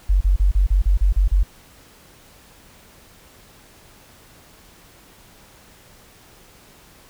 sine tone bursts, 47 Hz, F#1, 28 cents sharp, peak -12 dBFS, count 9, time 0.09-1.434 s, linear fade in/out 10 ms, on 120 ms, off 33 ms, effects pink hiss -49 dBFS RMS until 7.09 s

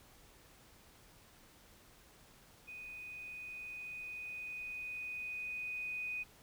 sine tone with level ramp, 2489 Hz, D#7, in tune, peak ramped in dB -46 to -37 dBFS, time 2.67-6.24 s, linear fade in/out 20 ms, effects pink hiss -62 dBFS RMS until 6.42 s

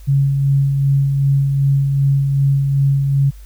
sine tone with tremolo, 138.59 Hz, C#3, in tune, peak -10 dBFS, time 0.07-3.31 s, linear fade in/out 20 ms, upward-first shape sine, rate 2.6 Hz, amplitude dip 35%, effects added 50 Hz sine -34 dBFS peak until 3.45 s + white hiss -51 dBFS RMS until 3.45 s

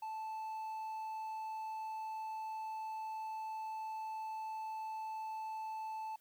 triangle tone, 877 Hz, A5, 6 cents flat, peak -38 dBFS, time 0.02-6.16 s, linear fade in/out 5 ms, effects white hiss -72 dBFS RMS until 6.2 s

